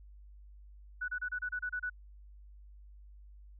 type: tone bursts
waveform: sine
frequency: 1480 Hz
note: F#6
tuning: in tune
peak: -33 dBFS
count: 9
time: 1.01-1.899 s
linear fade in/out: 10 ms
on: 73 ms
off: 29 ms
effects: added 50 Hz sine -51 dBFS peak until 3.59 s